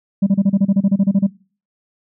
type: tone bursts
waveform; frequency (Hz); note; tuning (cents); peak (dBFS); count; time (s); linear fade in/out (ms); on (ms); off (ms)
sine; 196.8; G3; +7; -7; 14; 0.22-1.269; 10; 48; 29
effects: noise-tail reverb RT60 0.4 s tail -23 dB re dry + tanh soft clip ceiling -9 dBFS